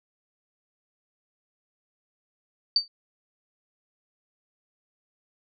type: tone with exponential decay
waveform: sine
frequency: 4600 Hz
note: D8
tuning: 37 cents flat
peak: -14 dBFS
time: 2.76-2.88 s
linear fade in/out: 2 ms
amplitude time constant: 24 ms
effects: none